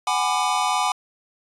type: chord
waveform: square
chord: G# half-diminished seventh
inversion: third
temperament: just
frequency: 747.5 / 830.6 / 996.7 / 1196.1 Hz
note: F#5 / G#5 / B5 / D6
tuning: +17 / 0 / +16 / +31 cents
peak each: -26 dBFS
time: 0.07-0.92 s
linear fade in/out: 2 ms
effects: resampled to 24000 Hz